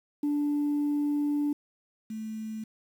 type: tone pair in turn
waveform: sine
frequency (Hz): 292 / 218.8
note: D4 / A3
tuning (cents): -10 / -9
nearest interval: perfect fourth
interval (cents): 499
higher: first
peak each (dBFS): -23 / -33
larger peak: first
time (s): 0.23-1.53 / 2.1-2.64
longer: first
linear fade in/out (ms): 5
effects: tanh soft clip ceiling -22 dBFS + 9-bit